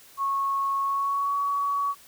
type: tone with pitch glide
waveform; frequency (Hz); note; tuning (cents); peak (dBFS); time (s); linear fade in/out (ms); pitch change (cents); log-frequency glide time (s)
sine; 1100 to 1128.3; C#6 to C#6; -14 to +30; -23; 0.17-1.95; 50; +44; 0.82-1.38
effects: white hiss -52 dBFS RMS until 2.07 s